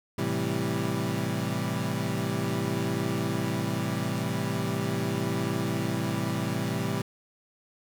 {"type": "chord", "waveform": "25% pulse", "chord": "A minor seventh", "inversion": "none", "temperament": "equal", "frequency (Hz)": [110, 130.81, 164.81, 196], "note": ["A2", "C3", "E3", "G3"], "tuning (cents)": [0, 0, 0, 0], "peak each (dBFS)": -29, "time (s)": [0.18, 7.02], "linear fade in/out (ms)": 5, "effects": []}